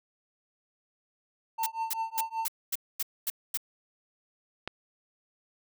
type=tone with tremolo; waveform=triangle; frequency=899 Hz; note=A5; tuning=37 cents sharp; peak=-25 dBFS; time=1.58-2.46 s; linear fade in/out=10 ms; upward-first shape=triangle; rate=5.2 Hz; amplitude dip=100%
type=noise bursts; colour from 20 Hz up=blue; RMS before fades=-30 dBFS; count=8; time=1.63-3.574 s; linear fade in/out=5 ms; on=33 ms; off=240 ms
type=click; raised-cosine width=0.3 ms; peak=-17 dBFS; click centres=4.676 s
effects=none